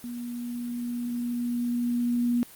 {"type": "tone with level ramp", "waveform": "sine", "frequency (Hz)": 240.5, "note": "B3", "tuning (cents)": -46, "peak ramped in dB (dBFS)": [-33, -21], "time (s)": [0.04, 2.43], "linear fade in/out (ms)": 0, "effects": ["white hiss -49 dBFS RMS until 2.55 s", "Opus 32 kbps"]}